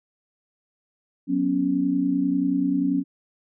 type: chord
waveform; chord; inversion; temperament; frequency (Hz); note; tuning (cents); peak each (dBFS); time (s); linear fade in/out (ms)
sine; F# suspended fourth; none; equal; 185 / 246.9 / 277.2; F#3 / B3 / C#4; 0 / 0 / 0; -27 / -27 / -21; 1.27-3.04; 50
effects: none